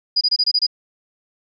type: tone bursts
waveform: sine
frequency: 4907 Hz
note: D#8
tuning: 25 cents flat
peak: -13 dBFS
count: 7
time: 0.16-0.667 s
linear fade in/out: 10 ms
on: 51 ms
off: 25 ms
effects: none